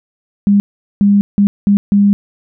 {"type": "tone bursts at uneven times", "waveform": "sine", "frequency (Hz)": 202, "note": "G#3", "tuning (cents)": -48, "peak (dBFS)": -6, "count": 5, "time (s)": [[0.47, 0.6], [1.01, 1.21], [1.38, 1.47], [1.67, 1.77], [1.92, 2.13]], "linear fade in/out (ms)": 0, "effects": []}